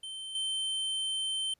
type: tone with level steps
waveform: square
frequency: 3100 Hz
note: G7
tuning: 20 cents flat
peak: -39 / -31 dBFS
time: 0.03-1.54 s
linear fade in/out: 5 ms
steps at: 0.35 s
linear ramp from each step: 2 ms
effects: pink hiss -74 dBFS RMS until 1.59 s + resampled to 32000 Hz